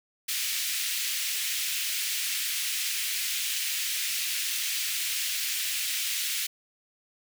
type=high-pass noise; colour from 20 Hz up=pink; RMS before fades=-30 dBFS; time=0.28-6.47 s; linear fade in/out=10 ms; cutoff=2200 Hz; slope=24 dB/octave; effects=none